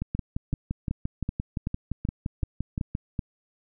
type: two click trains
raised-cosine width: 5 ms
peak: -15 / -16 dBFS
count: 9 / 18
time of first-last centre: 0.15-3.192 / 0.02-2.951 s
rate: 2.63 / 5.8 Hz
effects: none